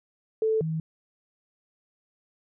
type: tone pair in turn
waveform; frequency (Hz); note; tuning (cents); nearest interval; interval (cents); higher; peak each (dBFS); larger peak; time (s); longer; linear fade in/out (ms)
sine; 440 / 159.66; A4 / D#3; 0 / +45; octave + tritone; 1755; first; -21 / -26; first; 0.42-0.61 / 0.61-0.8; neither; 2
effects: none